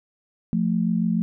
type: tone pair together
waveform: sine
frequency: 175.07 / 221.8 Hz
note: F3 / A3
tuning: +5 / +14 cents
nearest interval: major third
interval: 409 cents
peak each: -22 dBFS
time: 0.53-1.22 s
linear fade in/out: 0 ms
effects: none